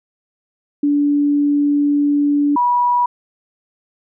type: tone pair in turn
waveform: sine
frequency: 289.3 / 973.1 Hz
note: D4 / B5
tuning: -26 / -26 cents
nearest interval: octave + major sixth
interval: 2100 cents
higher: second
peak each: -12 dBFS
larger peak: neither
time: 0.83-2.56 / 2.56-3.06 s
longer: first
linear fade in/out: 5 ms
effects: none